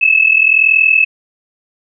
sine tone pair together, 2584 / 2625 Hz, E7 / E7, -35 / -8 cents, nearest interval unison, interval 27 cents, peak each -10 dBFS, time 0.01-1.05 s, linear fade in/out 10 ms, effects none

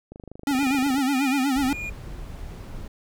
click train, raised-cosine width 2 ms, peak -26 dBFS, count 23, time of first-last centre 0.12-0.983 s, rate 25.5 Hz
square tone with vibrato, 270 Hz, C#4, 45 cents flat, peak -21 dBFS, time 0.47-1.73 s, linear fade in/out 2 ms, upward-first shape sine, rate 8.2 Hz, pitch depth 110 cents each way
triangle tone with tremolo, 2429 Hz, D#7, 42 cents flat, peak -28 dBFS, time 0.54-1.9 s, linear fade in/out 10 ms, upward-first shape sine, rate 1.7 Hz, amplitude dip 95%
brown noise, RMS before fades -36 dBFS, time 1.56-2.88 s, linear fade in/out 5 ms
effects none

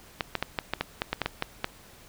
clicks, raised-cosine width 0.3 ms, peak -10 dBFS, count 12, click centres 0.208 / 0.353 / 0.426 / 0.588 / 0.736 / 0.81 / 1.019 / 1.13 / 1.217 / 1.26 / 1.424 / 1.644 s, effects pink hiss -52 dBFS RMS until 2.08 s

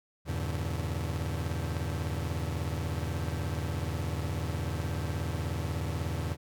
40% pulse chord, E diminished seventh, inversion none, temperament just, 82.41 / 98.89 / 118.67 / 142.4 Hz, E2 / G2 / Bb2 / Db3, 0 / +16 / +31 / +47 cents, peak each -33 / -37 / -39 / -36 dBFS, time 0.25-6.37 s, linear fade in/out 50 ms, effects none

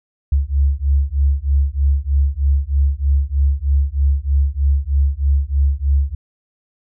sine beating tone pair, 68.3 / 71.5 Hz, C#2 / D2, -25 / -46 cents, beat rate 3.2 Hz, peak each -16 dBFS, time 0.32-6.15 s, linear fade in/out 5 ms, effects none

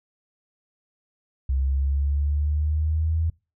sine exponential sweep, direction up, 65.9 to 82 Hz, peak -20 dBFS, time 1.49-3.3 s, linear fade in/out 5 ms, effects noise-tail reverb RT60 0.3 s tail -25 dB re dry

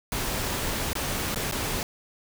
pink noise with dropouts, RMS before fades -29 dBFS, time 0.12-1.83 s, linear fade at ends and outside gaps 1 ms, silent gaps 0.932-0.953 / 1.346-1.359 / 1.513-1.522 s, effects none

